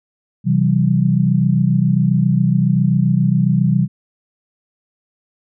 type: chord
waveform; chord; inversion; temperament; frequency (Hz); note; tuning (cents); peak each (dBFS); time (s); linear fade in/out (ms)
sine; C major; none; equal with one note detuned; 130.81 / 164.81 / 192.19; C3 / E3 / G3; 0 / 0 / -34; -16; 0.44-3.88; 50
effects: none